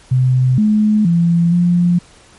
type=tone with pitch steps; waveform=sine; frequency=128.2 / 212.8 / 170 / 175 Hz; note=C3 / G#3 / F3 / F3; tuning=-35 / +42 / -46 / +4 cents; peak=-9 dBFS; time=0.11-1.99 s; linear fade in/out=10 ms; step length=470 ms; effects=pink hiss -45 dBFS RMS until 2.38 s + MP3 48 kbps